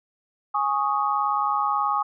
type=chord; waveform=sine; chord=Ab suspended fourth; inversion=none; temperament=just; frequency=830.6 / 1107.5 / 1245.9 Hz; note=Ab5 / Db6 / Eb6; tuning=0 / -2 / +2 cents; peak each=-25 dBFS; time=0.54-2.03 s; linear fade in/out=10 ms; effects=none